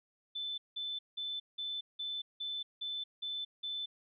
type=tone bursts; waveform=sine; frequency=3520 Hz; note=A7; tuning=in tune; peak=-36 dBFS; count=9; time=0.35-3.86 s; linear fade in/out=10 ms; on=230 ms; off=180 ms; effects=none